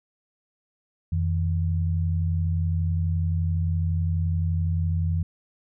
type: tone pair together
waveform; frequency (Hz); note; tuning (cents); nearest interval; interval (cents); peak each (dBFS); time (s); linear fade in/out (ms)
sine; 87.31 / 159.11; F2 / D#3; 0 / +39; minor seventh; 1039; -22 / -28; 1.12-5.23; 5
effects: none